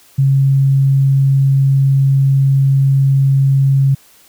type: tone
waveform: sine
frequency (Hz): 136.4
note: C#3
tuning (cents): -28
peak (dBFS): -8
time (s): 0.18-3.95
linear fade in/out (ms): 10
effects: white hiss -47 dBFS RMS until 4.28 s